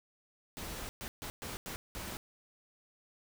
pink noise bursts at uneven times, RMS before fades -42 dBFS, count 6, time 0.57-0.89 / 1.01-1.08 / 1.22-1.3 / 1.42-1.57 / 1.66-1.76 / 1.95-2.17 s, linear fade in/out 0 ms, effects none

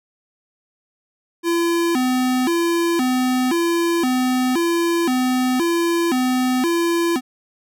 square tone with vibrato, 293.7 Hz, D4, in tune, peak -17 dBFS, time 1.43-7.21 s, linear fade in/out 50 ms, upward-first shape square, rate 0.96 Hz, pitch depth 250 cents each way, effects none

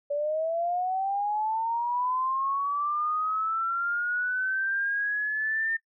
sine linear sweep, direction up, 570 to 1812 Hz, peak -25 dBFS, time 0.1-5.77 s, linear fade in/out 10 ms, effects noise-tail reverb RT60 0.1 s tail -22 dB re dry

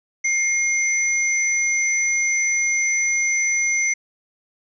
sine tone pair together, 2128 / 6013 Hz, C7 / F#8, +29 / +27 cents, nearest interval octave + tritone, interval 1798 cents, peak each -19 / -22 dBFS, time 0.24-3.94 s, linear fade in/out 10 ms, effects none

